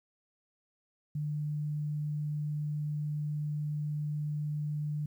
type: tone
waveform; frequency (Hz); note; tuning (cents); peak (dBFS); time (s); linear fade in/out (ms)
sine; 149.4; D3; +30; -31; 1.15-5.06; 5
effects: 11-bit